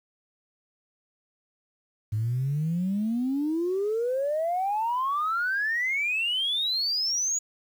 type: exponential sweep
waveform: sine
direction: up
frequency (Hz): 103.83 to 6880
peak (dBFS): -23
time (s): 2.12-7.39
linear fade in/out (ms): 10
effects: tanh soft clip ceiling -20 dBFS + 9-bit